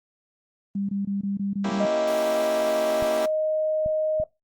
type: tone bursts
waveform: sine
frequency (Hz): 198.9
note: G3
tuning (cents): +25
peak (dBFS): -24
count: 7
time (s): 0.75-1.856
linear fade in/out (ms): 5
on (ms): 140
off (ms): 21
type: chord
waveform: 15% pulse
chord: A# diminished seventh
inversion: none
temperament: equal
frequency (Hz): 233.1 / 277.2 / 329.6 / 392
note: A#3 / C#4 / E4 / G4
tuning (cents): 0 / 0 / 0 / 0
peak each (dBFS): -26 / -29 / -26 / -27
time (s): 1.64-3.26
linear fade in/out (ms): 5
type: tone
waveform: sine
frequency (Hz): 622.3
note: D#5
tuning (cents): 0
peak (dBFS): -21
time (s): 1.8-4.24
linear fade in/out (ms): 5
type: clicks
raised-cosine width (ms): 5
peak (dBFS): -23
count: 3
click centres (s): 3.025 / 3.861 / 4.2
effects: noise-tail reverb RT60 0.2 s tail -21 dB re dry + Opus 24 kbps